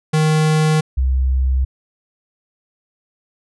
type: tone pair in turn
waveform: square / sine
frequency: 155.56 / 65.16 Hz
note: D#3 / C2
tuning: 0 / -7 cents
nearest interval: octave + minor third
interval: 1507 cents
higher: first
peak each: -13 dBFS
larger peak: neither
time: 0.13-0.81 / 0.97-1.65 s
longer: neither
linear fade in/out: 10 ms
effects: resampled to 24000 Hz